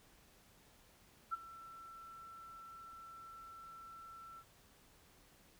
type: tone with ADSR envelope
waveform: sine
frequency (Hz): 1340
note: E6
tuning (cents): +28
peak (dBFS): -33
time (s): 1.31-4.44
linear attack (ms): 25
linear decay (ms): 21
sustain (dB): -18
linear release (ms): 55
effects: pink hiss -66 dBFS RMS until 5.59 s